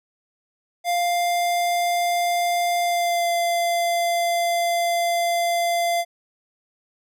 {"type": "tone with pitch glide", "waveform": "square", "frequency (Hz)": [698.5, 688.5], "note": ["F5", "F5"], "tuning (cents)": [0, -25], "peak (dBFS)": -20, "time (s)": [0.84, 6.05], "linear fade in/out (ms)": 50, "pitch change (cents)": -25, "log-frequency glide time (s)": [2.81, 3.3], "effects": []}